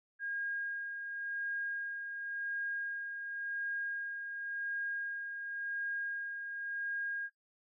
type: tone with tremolo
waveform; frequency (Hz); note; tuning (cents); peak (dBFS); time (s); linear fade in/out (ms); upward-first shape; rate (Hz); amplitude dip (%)
sine; 1625; G#6; -38; -34; 0.19-7.3; 50; sine; 0.92; 45
effects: noise-tail reverb RT60 0.1 s tail -17 dB re dry